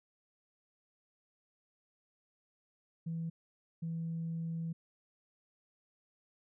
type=tone bursts at uneven times; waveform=sine; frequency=164.81 Hz; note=E3; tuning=in tune; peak=-34 dBFS; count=2; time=3.06-3.3 / 3.82-4.73 s; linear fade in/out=10 ms; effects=tanh soft clip ceiling -31 dBFS